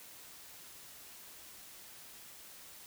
silence, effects white hiss -53 dBFS RMS until 2.86 s

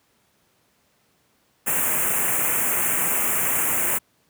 white band-stop noise, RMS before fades -22 dBFS, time 1.66-3.99 s, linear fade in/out 20 ms, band 2700 to 7100 Hz, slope 48 dB/octave, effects pink hiss -64 dBFS RMS until 4.29 s + high-pass 100 Hz 12 dB/octave

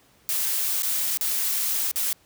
blue noise with dropouts, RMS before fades -25 dBFS, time 0.29-2.13 s, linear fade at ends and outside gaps 0 ms, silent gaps 0.822-0.832 / 1.173-1.21 / 1.913-1.959 s, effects pink hiss -59 dBFS RMS until 2.25 s + high-pass 60 Hz 12 dB/octave

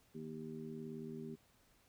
harmonic tone, 78.4 Hz, D#2, 14 cents sharp, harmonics 2 / 3 / 4 / 5, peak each -50 / -47 / -56 / -49 dBFS, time 0.14-1.36 s, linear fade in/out 20 ms, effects pink hiss -71 dBFS RMS until 1.88 s

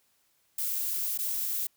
violet noise with dropouts, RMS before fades -31 dBFS, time 0.58-1.67 s, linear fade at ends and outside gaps 5 ms, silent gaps 1.177-1.187 s, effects white hiss -70 dBFS RMS until 1.76 s

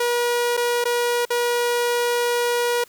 sawtooth tone with dropouts, 480.7 Hz, B4, 47 cents flat, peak -15 dBFS, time 0-2.84 s, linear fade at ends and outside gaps 5 ms, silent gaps 0.569-0.574 / 0.842-0.853 / 1.253-1.303 s, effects white hiss -52 dBFS RMS until 2.88 s

